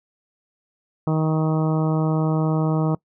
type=harmonic tone; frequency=157.4 Hz; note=D#3; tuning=20 cents sharp; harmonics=1 / 2 / 3 / 4 / 5 / 6 / 7 / 8; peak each=-19 / -25 / -29 / -31 / -33 / -35 / -36 / -37 dBFS; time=1.07-2.95 s; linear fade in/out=2 ms; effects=noise-tail reverb RT60 0.1 s tail -23 dB re dry